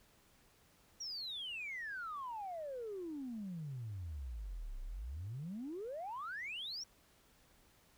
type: exponential two-way sweep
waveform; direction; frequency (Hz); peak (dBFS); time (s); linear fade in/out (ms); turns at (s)
sine; down then up; 5770 to 30.62 to 5770; -40; 1-6.84; 10; 4.8
effects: tanh soft clip ceiling -37 dBFS + pink hiss -68 dBFS RMS until 7.97 s